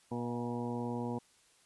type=harmonic tone with a mistuned harmonic; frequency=120 Hz; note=B2; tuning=49 cents flat; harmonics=1 / 2 / 3 / 4 / 5 / 6 / 7 / 8; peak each=-41 / -37 / -44 / -42 / -51 / -49 / -46 / -46 dBFS; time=0.11-1.19 s; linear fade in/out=10 ms; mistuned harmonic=5; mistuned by=+51 cents; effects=white hiss -66 dBFS RMS until 1.65 s + resampled to 24000 Hz